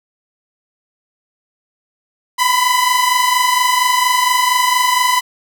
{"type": "tone pair together", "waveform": "sawtooth", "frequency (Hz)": [987.8, 1012.1], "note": ["B5", "B5"], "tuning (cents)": [0, 42], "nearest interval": "unison", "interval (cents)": 42, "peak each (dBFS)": -11, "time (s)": [2.38, 5.21], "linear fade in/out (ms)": 20, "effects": []}